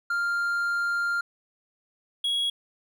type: tone pair in turn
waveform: triangle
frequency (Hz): 1396.9 / 3322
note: F6 / G#7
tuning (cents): 0 / 0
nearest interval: octave + minor third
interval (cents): 1500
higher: second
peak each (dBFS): -22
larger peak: neither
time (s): 0.1-1.21 / 2.24-2.5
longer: first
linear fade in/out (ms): 5
effects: none